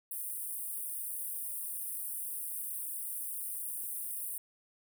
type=high-pass noise; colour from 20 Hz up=pink; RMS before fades=-39 dBFS; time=0.11-4.38 s; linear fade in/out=2 ms; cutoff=8800 Hz; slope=96 dB/octave; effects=none